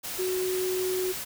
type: tone in noise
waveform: sine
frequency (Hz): 370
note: F#4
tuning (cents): 0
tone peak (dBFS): -26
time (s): 0.18-1.13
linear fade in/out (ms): 20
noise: white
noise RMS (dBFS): -35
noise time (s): 0.03-1.25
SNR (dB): +6
effects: none